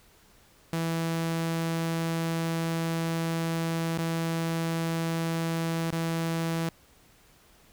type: tone with dropouts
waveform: sawtooth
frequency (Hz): 164.81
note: E3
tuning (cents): 0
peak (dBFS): -23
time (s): 0.73-6.69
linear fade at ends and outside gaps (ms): 0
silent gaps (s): 3.975-3.986 / 5.905-5.927
effects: pink hiss -59 dBFS RMS until 7.72 s